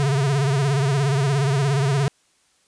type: tone with vibrato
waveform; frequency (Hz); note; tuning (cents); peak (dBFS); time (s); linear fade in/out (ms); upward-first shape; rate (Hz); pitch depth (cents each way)
square; 138.59; C#3; 0; -18; 0-2.08; 0; sine; 17; 100
effects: white hiss -62 dBFS RMS until 2.67 s + resampled to 22050 Hz